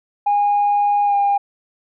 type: tone with pitch glide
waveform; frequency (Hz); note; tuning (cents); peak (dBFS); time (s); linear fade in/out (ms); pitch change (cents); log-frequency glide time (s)
sine; 819 to 805.9; G#5 to G5; -24 to +48; -12; 0.26-1.38; 10; -28; 1.05-1.15
effects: tanh soft clip ceiling -10 dBFS